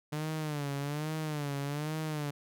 sawtooth tone with vibrato, 148.5 Hz, D3, 20 cents sharp, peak -29 dBFS, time 0.12-2.31 s, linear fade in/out 10 ms, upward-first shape sine, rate 1.2 Hz, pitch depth 100 cents each way, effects none

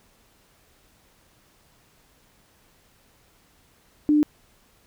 sine tone, 298.9 Hz, D4, 31 cents sharp, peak -15 dBFS, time 4.09-4.23 s, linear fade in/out 0 ms, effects pink hiss -60 dBFS RMS until 4.86 s

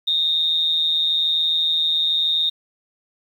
sine tone with amplitude modulation, 3694 Hz, A#7, 16 cents flat, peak -14 dBFS, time 0.07-2.5 s, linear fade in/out 10 ms, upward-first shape sine, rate 161 Hz, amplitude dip 60%, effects 8-bit

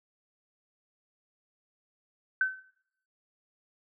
sine tone with exponential decay, 1528 Hz, G6, 45 cents flat, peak -20 dBFS, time 2.41-2.64 s, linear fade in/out 2 ms, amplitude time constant 48 ms, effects noise-tail reverb RT60 0.7 s tail -18 dB re dry

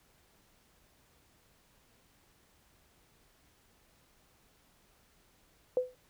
sine tone with exponential decay, 504 Hz, B4, 35 cents sharp, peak -22 dBFS, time 5.77-5.95 s, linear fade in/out 1 ms, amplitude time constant 38 ms, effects pink hiss -67 dBFS RMS until 6.09 s

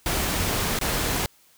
pink noise with dropouts, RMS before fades -25 dBFS, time 0.06-1.26 s, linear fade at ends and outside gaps 1 ms, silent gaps 0.789-0.812 s, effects white hiss -58 dBFS RMS until 1.57 s

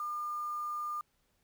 sine tone with quantisation, 1205 Hz, D6, 44 cents sharp, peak -34 dBFS, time 0-1.01 s, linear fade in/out 2 ms, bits 9, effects pink hiss -75 dBFS RMS until 1.43 s

